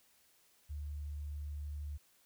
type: tone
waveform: sine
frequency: 73.42 Hz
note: D2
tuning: in tune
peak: -39 dBFS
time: 0.69-1.98 s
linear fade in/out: 20 ms
effects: white hiss -69 dBFS RMS until 2.25 s